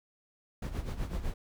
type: noise with tremolo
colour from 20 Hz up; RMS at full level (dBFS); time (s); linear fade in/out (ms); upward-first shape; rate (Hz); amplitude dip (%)
brown; -32; 0.62-1.34; 5; sine; 8; 70
effects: none